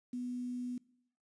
sine tone with quantisation, 247.1 Hz, B3, 1 cent sharp, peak -36 dBFS, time 0.13-0.78 s, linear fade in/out 5 ms, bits 10, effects noise-tail reverb RT60 0.7 s tail -22 dB re dry + resampled to 22050 Hz

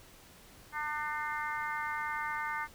harmonic tone, 300.8 Hz, D4, 42 cents sharp, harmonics 3 / 4 / 5 / 6 / 7, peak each -38 / -39 / -40 / -41 / -41 dBFS, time 0.72-2.68 s, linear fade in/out 50 ms, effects pink hiss -56 dBFS RMS until 2.74 s

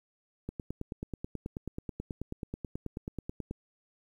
click train, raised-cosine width 3 ms, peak -23 dBFS, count 29, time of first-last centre 0.49-3.51 s, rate 9.27 Hz, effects 10-bit

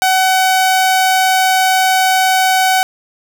sawtooth tone, 753 Hz, F#5, 30 cents sharp, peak -6 dBFS, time 0.02-2.83 s, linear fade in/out 0 ms, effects none

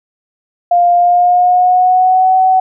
sine tone with pitch glide, 701 to 751.3 Hz, F5 to F#5, +6 to +26 cents, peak -6 dBFS, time 0.71-2.6 s, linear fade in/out 5 ms, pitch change +120 cents, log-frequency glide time 0.94-2.32 s, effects none

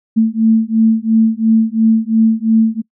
sine beating tone pair, 221.5 / 224.4 Hz, A3 / A3, +12 / +34 cents, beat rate 2.9 Hz, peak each -12 dBFS, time 0.16-2.82 s, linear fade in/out 20 ms, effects noise-tail reverb RT60 0.1 s tail -25 dB re dry

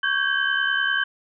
sine tone cluster, 1117 / 1562 / 1632 / 3053 Hz, C#6 / G6 / G#6 / G7, +13 / -7 / -31 / -46 cents, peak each -31 / -22 / -25 / -28 dBFS, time 0.03-1.04 s, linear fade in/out 5 ms, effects none

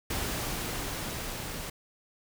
pink noise with level ramp, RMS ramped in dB -32 to -38 dBFS, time 0.1-1.7 s, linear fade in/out 5 ms, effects none

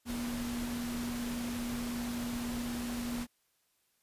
sine tone in noise, 239.8 Hz, A#3, 49 cents sharp, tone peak -35 dBFS, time 0.05-3.27 s, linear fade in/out 50 ms, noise pink, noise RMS -42 dBFS, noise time 0.05-3.27 s, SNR +4 dB, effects white hiss -75 dBFS RMS until 4.02 s + resampled to 32000 Hz

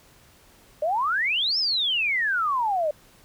sine exponential two-way sweep, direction up then down, 580 to 5420 to 580 Hz, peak -21 dBFS, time 0.82-2.91 s, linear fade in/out 5 ms, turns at 1.58 s, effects pink hiss -55 dBFS RMS until 3.24 s

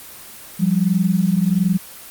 sine tone pair together, 174.62 / 196 Hz, F3 / G3, 0 / 0 cents, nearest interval major second, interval 200 cents, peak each -17 dBFS, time 0.59-1.78 s, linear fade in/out 20 ms, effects white hiss -38 dBFS RMS until 2.1 s + Opus 24 kbps

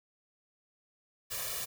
white noise with comb filter, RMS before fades -37 dBFS, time 1.3-1.66 s, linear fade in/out 20 ms, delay 1.7 ms, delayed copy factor +0.95, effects none

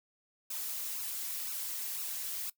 blue noise with flanger, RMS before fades -38 dBFS, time 0.5-2.5 s, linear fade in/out 5 ms, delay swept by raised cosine 0.74 to 5.34 ms, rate 2 Hz, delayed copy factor +1, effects noise-tail reverb RT60 0.1 s tail -19 dB re dry

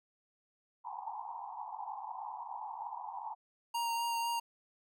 white band-pass noise, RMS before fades -43 dBFS, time 0.84-3.35 s, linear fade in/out 20 ms, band 770 to 1000 Hz, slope 96 dB/octave
square tone with vibrato, 932.3 Hz, A#5, in tune, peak -33 dBFS, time 3.74-4.4 s, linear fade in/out 10 ms, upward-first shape sine, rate 4 Hz, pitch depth 13 cents each way
effects none

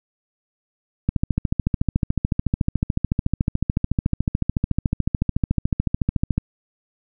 click train, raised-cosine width 5 ms, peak -6 dBFS, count 74, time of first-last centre 1.09-6.38 s, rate 13.8 Hz, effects none

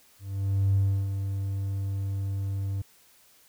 triangle tone with ADSR envelope, 98 Hz, G2, in tune, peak -16 dBFS, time 0.19-2.82 s, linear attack 560 ms, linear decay 320 ms, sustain -9 dB, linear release 7 ms, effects tanh soft clip ceiling -16 dBFS + white hiss -59 dBFS RMS until 3.48 s

